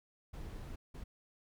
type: noise bursts at uneven times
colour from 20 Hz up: brown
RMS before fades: -45 dBFS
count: 2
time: 0.33-0.76 / 0.94-1.04 s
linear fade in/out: 10 ms
effects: none